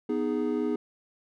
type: chord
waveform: triangle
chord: G# minor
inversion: first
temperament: equal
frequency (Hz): 246.9 / 311.1 / 415.3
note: B3 / D#4 / G#4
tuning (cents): 0 / 0 / 0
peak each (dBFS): -28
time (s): 0.09-0.76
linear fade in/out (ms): 5
effects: none